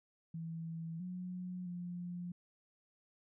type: tone with pitch steps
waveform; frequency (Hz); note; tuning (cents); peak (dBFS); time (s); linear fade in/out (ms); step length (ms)
sine; 164.2 / 181.2 / 176.2; E3 / F#3 / F3; -6 / -36 / +16; -40; 0.34-2.32; 5; 660
effects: none